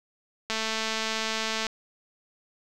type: click train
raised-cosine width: 0.2 ms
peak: -12 dBFS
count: 259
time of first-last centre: 0.5-1.667 s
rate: 221 Hz
effects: none